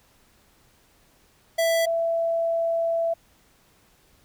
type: tone pair in turn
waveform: square / sine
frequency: 662 / 666.2 Hz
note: E5 / E5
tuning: +7 / +18 cents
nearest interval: unison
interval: 11 cents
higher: second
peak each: -20 / -21 dBFS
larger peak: first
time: 1.58-1.86 / 1.86-3.14 s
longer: second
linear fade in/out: 10 ms
effects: pink hiss -60 dBFS RMS until 4.24 s